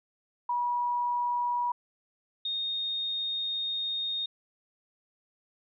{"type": "tone pair in turn", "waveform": "sine", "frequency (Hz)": [968, 3697], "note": ["B5", "A#7"], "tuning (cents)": [-35, -15], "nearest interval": "octave + major seventh", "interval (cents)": 2320, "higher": "second", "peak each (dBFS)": [-26, -29], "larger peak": "first", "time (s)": [[0.49, 1.72], [2.45, 4.26]], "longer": "second", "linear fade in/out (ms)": 5, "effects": []}